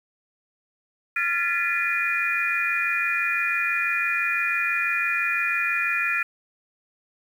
sine tone cluster, 1380 / 1720 / 1806 / 2001 / 2432 Hz, F6 / A6 / A6 / B6 / D#7, -21 / -40 / +45 / +22 / -40 cents, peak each -28 / -29 / -32 / -32 / -24 dBFS, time 1.16-6.23 s, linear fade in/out 5 ms, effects 8-bit

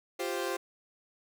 sawtooth chord, F suspended second, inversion none, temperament equal, 349.2 / 392 / 523.3 Hz, F4 / G4 / C5, 0 / 0 / 0 cents, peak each -32 dBFS, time 0.19-0.57 s, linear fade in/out 10 ms, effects none

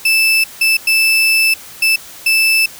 35% pulse tone bursts at uneven times, 2637 Hz, E7, in tune, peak -8 dBFS, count 5, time 0.05-0.44 / 0.61-0.77 / 0.87-1.54 / 1.82-1.96 / 2.26-2.66 s, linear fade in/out 5 ms, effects white hiss -35 dBFS RMS until 2.79 s

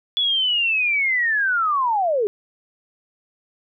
sine linear sweep, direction down, 3432 to 392 Hz, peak -17 dBFS, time 0.17-2.27 s, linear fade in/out 0 ms, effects none

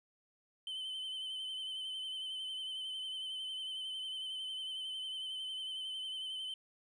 sine tone with vibrato, 3066 Hz, G7, 39 cents flat, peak -36 dBFS, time 0.67-6.54 s, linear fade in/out 2 ms, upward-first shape sine, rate 11 Hz, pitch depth 33 cents each way, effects tanh soft clip ceiling -38 dBFS + 13-bit

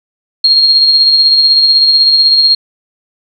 sine tone with tremolo, 4249 Hz, C8, 26 cents sharp, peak -3 dBFS, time 0.44-2.55 s, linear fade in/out 5 ms, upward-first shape sine, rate 16 Hz, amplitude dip 35%, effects none

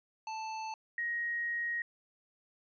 square / sine tone pair in turn, 880 / 1882.5 Hz, A5 / A#6, 0 / +16 cents, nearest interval octave + minor second, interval 1316 cents, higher second, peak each -38 / -32 dBFS, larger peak second, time 0.27-0.74 / 0.98-1.82 s, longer second, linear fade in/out 2 ms, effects resampled to 16000 Hz

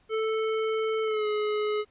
square tone with pitch glide, 440 to 422.3 Hz, A4 to G#4, 0 to +29 cents, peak -26 dBFS, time 0.09-1.85 s, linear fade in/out 50 ms, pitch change -71 cents, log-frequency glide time 1.03-1.27 s, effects pink hiss -65 dBFS RMS until 1.9 s + resampled to 8000 Hz

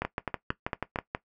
two click trains, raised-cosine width 0.5 ms, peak -14 / -14 dBFS, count 8 / 5, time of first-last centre 0.02-1.149 / 0.05-0.959 s, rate 6.2 / 4.4 Hz, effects noise-tail reverb RT60 0.1 s tail -17 dB re dry

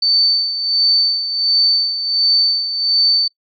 sine tone with tremolo, 4544 Hz, C#8, 42 cents sharp, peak -10 dBFS, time 0.02-3.28 s, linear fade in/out 5 ms, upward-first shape sine, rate 1.4 Hz, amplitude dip 65%, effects noise-tail reverb RT60 0.1 s tail -26 dB re dry

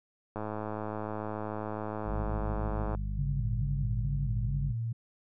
click train, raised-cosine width 1 ms, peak -22 dBFS, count 278, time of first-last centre 0.36-2.949 s, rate 107 Hz
harmonic tone, 50.2 Hz, G1, 42 cents sharp, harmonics 1 / 2 / 3 / 4, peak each -32 / -38 / -42 / -44 dBFS, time 2.04-4.75 s, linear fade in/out 50 ms
sine tone with vibrato, 126.6 Hz, B2, 43 cents sharp, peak -30 dBFS, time 3.18-4.93 s, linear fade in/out 10 ms, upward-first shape square, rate 2.3 Hz, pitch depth 170 cents each way
effects none

